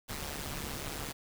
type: noise with amplitude modulation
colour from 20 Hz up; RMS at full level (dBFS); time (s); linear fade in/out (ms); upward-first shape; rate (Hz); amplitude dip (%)
pink; -36; 0.08-1.13; 20; sine; 145; 75
effects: none